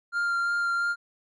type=tone with vibrato; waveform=triangle; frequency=1394 Hz; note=F6; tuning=4 cents flat; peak=-22 dBFS; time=0.12-0.96 s; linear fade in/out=50 ms; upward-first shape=sine; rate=2.9 Hz; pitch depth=11 cents each way; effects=resampled to 24000 Hz